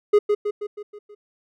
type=tone with echo; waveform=triangle; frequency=415.3 Hz; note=G#4; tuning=in tune; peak=-9 dBFS; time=0.13-0.19 s; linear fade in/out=10 ms; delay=160 ms; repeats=6; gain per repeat=-5 dB; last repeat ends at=1.15 s; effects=none